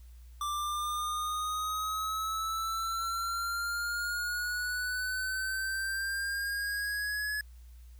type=exponential sweep; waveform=square; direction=up; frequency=1174.7 to 1702 Hz; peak=-32 dBFS; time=0.41-7.41 s; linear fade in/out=2 ms; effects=added 60 Hz sine -48 dBFS peak until 7.99 s + white hiss -67 dBFS RMS until 7.99 s